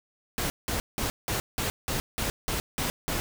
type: noise bursts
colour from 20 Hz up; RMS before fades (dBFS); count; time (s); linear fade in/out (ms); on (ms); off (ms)
pink; -29; 10; 0.38-3.2; 0; 120; 180
effects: none